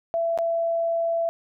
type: tone with dropouts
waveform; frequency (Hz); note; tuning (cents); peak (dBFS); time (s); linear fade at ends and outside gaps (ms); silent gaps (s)
sine; 669; E5; +25; -21; 0.14-1.29; 0; 0.376-0.387
effects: none